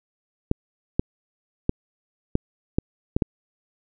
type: clicks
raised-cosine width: 3 ms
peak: -6 dBFS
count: 7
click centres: 0.514 / 0.995 / 1.694 / 2.354 / 2.785 / 3.165 / 3.222 s
effects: none